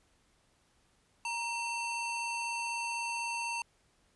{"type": "ring-modulated tone", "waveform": "square", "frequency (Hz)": 1814, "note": "A#6", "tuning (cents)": -48, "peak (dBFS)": -31, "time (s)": [1.25, 3.62], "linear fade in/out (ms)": 2, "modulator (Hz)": 878, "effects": ["pink hiss -70 dBFS RMS until 4.15 s", "resampled to 24000 Hz"]}